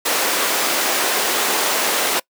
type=high-pass noise; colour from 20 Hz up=pink; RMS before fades=-19 dBFS; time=0.05-2.2 s; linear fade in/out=10 ms; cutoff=420 Hz; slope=12 dB/octave; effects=noise-tail reverb RT60 0.1 s tail -24 dB re dry + high-pass 200 Hz 12 dB/octave